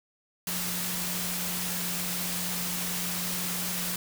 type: tone in noise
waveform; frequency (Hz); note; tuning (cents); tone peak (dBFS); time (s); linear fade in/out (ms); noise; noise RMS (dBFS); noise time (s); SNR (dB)
sine; 178; F3; +33; -37; 0.47-3.96; 2; white; -32; 0.47-3.96; -8
effects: none